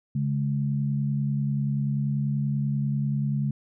sine tone pair together, 141.09 / 211.4 Hz, C#3 / G#3, +31 / +31 cents, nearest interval perfect fifth, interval 700 cents, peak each -24 / -29 dBFS, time 0.15-3.51 s, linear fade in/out 5 ms, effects none

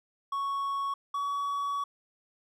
triangle tone pair in turn, 1110 / 1130.7 Hz, C#6 / C#6, +2 / +34 cents, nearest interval unison, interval 32 cents, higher second, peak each -27 dBFS, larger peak neither, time 0.32-0.94 / 1.14-1.84 s, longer second, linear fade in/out 5 ms, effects none

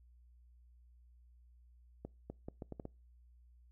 accelerating click train, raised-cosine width 2 ms, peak -30 dBFS, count 7, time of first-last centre 2.05-2.854 s, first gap 250 ms, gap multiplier 0.74, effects noise-tail reverb RT60 0.3 s tail -25 dB re dry + added 60 Hz sine -60 dBFS peak until 3.71 s

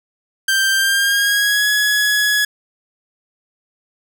sawtooth tone with pitch glide, 1572 to 1684.8 Hz, G6 to G#6, +4 to +24 cents, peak -10 dBFS, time 0.48-2.45 s, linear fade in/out 5 ms, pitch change +120 cents, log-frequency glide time 0.74-1.68 s, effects none

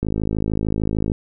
click train, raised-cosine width 3 ms, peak -9 dBFS, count 59, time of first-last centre 0.03-1.118 s, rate 53.3 Hz, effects none

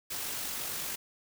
white noise with amplitude modulation, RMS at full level -35 dBFS, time 0.1-0.96 s, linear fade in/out 10 ms, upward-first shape sine, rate 48.9 Hz, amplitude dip 30%, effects none

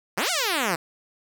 5% pulse exponential two-way sweep, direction up then down, 155.56 to 768 to 155.56 Hz, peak -11 dBFS, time 0.17-0.76 s, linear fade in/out 10 ms, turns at 0.3 s, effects none

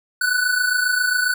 square tone pair together, 1468 / 1495.4 Hz, F#6 / F#6, -14 / +18 cents, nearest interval unison, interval 32 cents, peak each -24 / -19 dBFS, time 0.21-1.34 s, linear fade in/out 5 ms, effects none

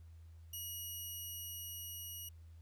5% pulse tone with level ramp, 2900 Hz, F#7, 35 cents flat, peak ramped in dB -34 to -37 dBFS, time 0.53-2.29 s, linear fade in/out 5 ms, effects added 82 Hz sine -53 dBFS peak until 2.61 s + pink hiss -75 dBFS RMS until 2.61 s

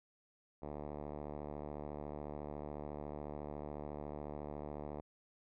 5% pulse tone with low-pass filter, 74 Hz, D2, 14 cents sharp, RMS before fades -45 dBFS, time 0.62-5.01 s, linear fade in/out 5 ms, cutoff 810 Hz, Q 0.85, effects none

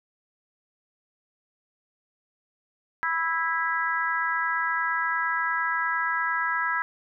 harmonic tone, 328.6 Hz, E4, 5 cents flat, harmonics 3 / 4 / 5 / 6, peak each -30 / -29 / -27 / -32 dBFS, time 3.03-6.82 s, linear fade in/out 0 ms, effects none

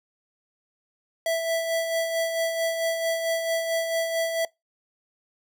square tone with tremolo, 659.3 Hz, E5, in tune, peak -22 dBFS, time 1.26-4.45 s, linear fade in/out 2 ms, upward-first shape sine, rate 4.5 Hz, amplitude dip 45%, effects noise-tail reverb RT60 0.2 s tail -24 dB re dry

